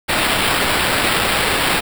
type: noise with sample-and-hold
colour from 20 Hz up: violet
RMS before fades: -17 dBFS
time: 0.08-1.81 s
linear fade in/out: 20 ms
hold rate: 6300 Hz
effects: none